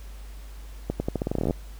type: accelerating click train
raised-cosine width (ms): 2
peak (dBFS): -12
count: 16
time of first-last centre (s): 0.9-1.508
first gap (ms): 100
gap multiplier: 0.85
effects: added 50 Hz sine -38 dBFS peak until 1.79 s + pink hiss -52 dBFS RMS until 1.79 s